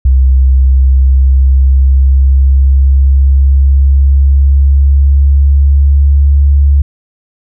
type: tone with pitch glide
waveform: sine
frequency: 65.41 to 70.51 Hz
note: C2 to C#2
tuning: 0 to +30 cents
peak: -3 dBFS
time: 0.05-6.82 s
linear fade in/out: 5 ms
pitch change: +130 cents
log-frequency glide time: 0.32-6.34 s
effects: none